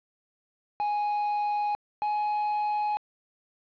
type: tone pair in turn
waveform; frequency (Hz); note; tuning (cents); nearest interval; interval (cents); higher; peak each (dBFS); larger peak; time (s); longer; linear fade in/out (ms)
triangle; 830.6 / 838.8; G#5 / G#5; 0 / +17; unison; 17; second; -23; neither; 0.8-1.75 / 2.02-2.97; neither; 0
effects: resampled to 11025 Hz + 9-bit